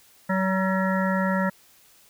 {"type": "harmonic tone with a mistuned harmonic", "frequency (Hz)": 189.3, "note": "F#3", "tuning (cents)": 40, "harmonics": [1, 3, 5, 7, 9, 10], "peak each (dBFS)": [-23, -28, -30, -31, -33, -33], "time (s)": [0.29, 1.5], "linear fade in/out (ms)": 10, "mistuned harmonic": 7, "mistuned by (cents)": 38, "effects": ["white hiss -56 dBFS RMS until 2.09 s"]}